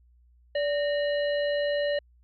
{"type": "harmonic tone with a mistuned harmonic", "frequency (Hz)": 580, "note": "D5", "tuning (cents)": -22, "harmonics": [1, 3, 5, 7], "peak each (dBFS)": [-24, -34, -38, -41], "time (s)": [0.55, 1.99], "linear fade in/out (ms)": 5, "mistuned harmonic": 3, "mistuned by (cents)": 97, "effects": ["added 60 Hz sine -56 dBFS peak until 2.23 s", "MP3 96 kbps"]}